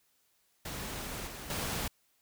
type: noise with level steps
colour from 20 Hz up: pink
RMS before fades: -40 / -44 / -35 dBFS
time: 0.65-1.88 s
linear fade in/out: 5 ms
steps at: 1.27 / 1.5 s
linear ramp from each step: 2 ms
effects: white hiss -72 dBFS RMS until 2.21 s